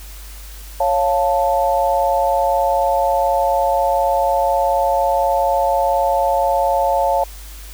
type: chord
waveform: sine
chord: Db augmented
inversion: none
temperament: equal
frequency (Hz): 554.4 / 698.5 / 880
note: Db5 / F5 / A5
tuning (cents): 0 / 0 / 0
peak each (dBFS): -18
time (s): 0.8-7.24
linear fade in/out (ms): 5
effects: added 50 Hz sine -33 dBFS peak until 7.73 s + white hiss -40 dBFS RMS until 7.73 s